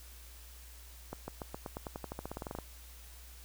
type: accelerating click train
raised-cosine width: 1 ms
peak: -25 dBFS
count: 19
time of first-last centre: 1.13-2.587 s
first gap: 150 ms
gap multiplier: 0.92
effects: added 60 Hz sine -51 dBFS peak until 3.44 s + white hiss -56 dBFS RMS until 3.44 s